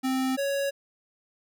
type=tone pair in turn; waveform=square; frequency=261.6 / 556.9 Hz; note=C4 / C#5; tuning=0 / +8 cents; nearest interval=octave + minor second; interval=1308 cents; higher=second; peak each=-25 / -26 dBFS; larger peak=first; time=0.03-0.37 / 0.37-0.71 s; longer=neither; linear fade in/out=20 ms; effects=none